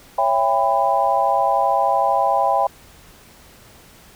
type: chord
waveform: sine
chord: C# half-diminished seventh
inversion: none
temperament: just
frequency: 554.4 / 665.2 / 798.3 / 997.9 Hz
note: C#5 / E5 / G5 / B5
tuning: 0 / +16 / +31 / +18 cents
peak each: -23 / -21 / -18 / -21 dBFS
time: 0.18-2.67 s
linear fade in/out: 5 ms
effects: pink hiss -47 dBFS RMS until 4.15 s

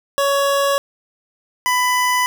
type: tone pair in turn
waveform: 25% pulse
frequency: 559 / 996 Hz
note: C#5 / B5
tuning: +14 / +14 cents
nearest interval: minor seventh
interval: 1000 cents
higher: second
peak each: -11 dBFS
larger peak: neither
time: 0.18-0.78 / 1.66-2.26 s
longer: neither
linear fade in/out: 0 ms
effects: none

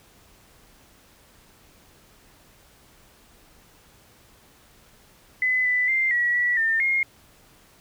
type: tone with pitch steps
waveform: sine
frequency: 2015 / 1993 / 2092 / 1927 / 1945 / 1805 / 2139 Hz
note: B6 / B6 / C7 / B6 / B6 / A6 / C7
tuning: +34 / +15 / -1 / -43 / -27 / +44 / +38 cents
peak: -19 dBFS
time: 5.42-7.03 s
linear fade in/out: 2 ms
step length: 230 ms
effects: pink hiss -55 dBFS RMS until 7.8 s

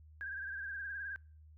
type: tone with vibrato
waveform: sine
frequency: 1600 Hz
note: G6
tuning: 35 cents sharp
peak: -39 dBFS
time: 0.21-1.16 s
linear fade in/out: 0 ms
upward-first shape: sine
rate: 19 Hz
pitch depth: 64 cents each way
effects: noise-tail reverb RT60 0.4 s tail -26 dB re dry + added 77 Hz sine -55 dBFS peak until 1.57 s

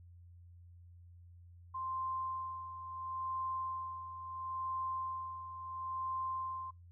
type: tone with tremolo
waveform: sine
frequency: 1046.5 Hz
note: C6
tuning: in tune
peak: -35 dBFS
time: 1.74-6.71 s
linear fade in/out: 10 ms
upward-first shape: sine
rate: 0.73 Hz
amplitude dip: 65%
effects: noise-tail reverb RT60 0.2 s tail -25 dB re dry + added 87 Hz sine -54 dBFS peak until 6.91 s

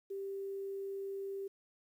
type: tone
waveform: sine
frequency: 392.5 Hz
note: G4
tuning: 2 cents sharp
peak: -38 dBFS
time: 0.1-1.48 s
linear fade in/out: 10 ms
effects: 11-bit

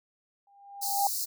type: tone with exponential growth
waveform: sine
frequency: 801 Hz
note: G5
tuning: 37 cents sharp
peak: -21 dBFS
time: 0.47-1.07 s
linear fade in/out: 2 ms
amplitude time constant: 130 ms
type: high-pass noise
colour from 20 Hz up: white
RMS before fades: -32 dBFS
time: 0.81-1.26 s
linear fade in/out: 20 ms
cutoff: 4100 Hz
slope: 96 dB/octave
effects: none

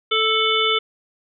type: harmonic tone with a mistuned harmonic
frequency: 440 Hz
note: A4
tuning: in tune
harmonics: 1 / 3 / 5 / 7 / 8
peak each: -23 / -22 / -24 / -22 / -22 dBFS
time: 0.11-0.79 s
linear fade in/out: 10 ms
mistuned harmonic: 7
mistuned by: -36 cents
effects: none

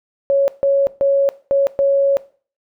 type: tone bursts at uneven times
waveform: sine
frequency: 554.4 Hz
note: C#5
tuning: in tune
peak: -11 dBFS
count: 5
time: 0.3-0.48 / 0.63-0.87 / 1.01-1.29 / 1.51-1.67 / 1.79-2.17 s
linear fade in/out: 0 ms
effects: noise-tail reverb RT60 0.4 s tail -18 dB re dry

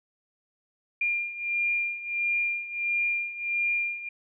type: beating tone pair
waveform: sine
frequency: 2400 / 2401.5 Hz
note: D7 / D7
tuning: +37 / +38 cents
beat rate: 1.5 Hz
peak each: -31 / -27 dBFS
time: 1.01-4.09 s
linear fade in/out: 5 ms
effects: none

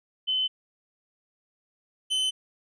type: tone pair in turn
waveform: sine / 45% pulse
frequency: 3044 / 3044 Hz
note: F#7 / F#7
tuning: +48 / +48 cents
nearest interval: unison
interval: 0 cents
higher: neither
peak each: -23 dBFS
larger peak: neither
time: 0.27-0.48 / 2.1-2.31 s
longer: neither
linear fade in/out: 20 ms
effects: resampled to 22050 Hz

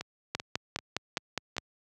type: two click trains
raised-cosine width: 0.2 ms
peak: -19 / -12 dBFS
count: 5 / 7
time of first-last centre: 0.01-1.566 / 0.35-1.582 s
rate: 2.57 / 4.87 Hz
effects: high-pass 80 Hz 12 dB/octave

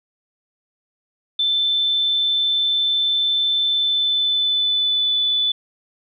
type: tone with pitch glide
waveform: sine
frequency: 3534 to 3483 Hz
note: A7 to A7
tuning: +7 to -18 cents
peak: -16 dBFS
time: 1.39-5.52 s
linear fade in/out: 5 ms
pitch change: -25 cents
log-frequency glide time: 3.65-5.21 s
effects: none

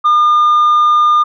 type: tone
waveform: sine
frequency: 1210 Hz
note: D#6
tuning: 49 cents flat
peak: -4 dBFS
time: 0.04-1.24 s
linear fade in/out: 20 ms
effects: tanh soft clip ceiling -6 dBFS

